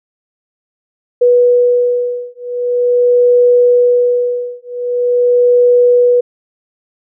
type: beating tone pair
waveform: sine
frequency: 488.6 / 489.04 Hz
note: B4 / B4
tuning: -19 / -17 cents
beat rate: 0.44 Hz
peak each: -11 dBFS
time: 1.21-6.21 s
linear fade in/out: 10 ms
effects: none